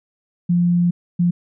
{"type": "tone bursts at uneven times", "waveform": "sine", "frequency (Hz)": 174.61, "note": "F3", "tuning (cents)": 0, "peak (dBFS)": -13, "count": 2, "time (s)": [[0.49, 0.91], [1.19, 1.31]], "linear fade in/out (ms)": 10, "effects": []}